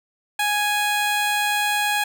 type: tone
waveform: 15% pulse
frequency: 830.6 Hz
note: G#5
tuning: in tune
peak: -13 dBFS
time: 0.39-2.04 s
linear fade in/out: 5 ms
effects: none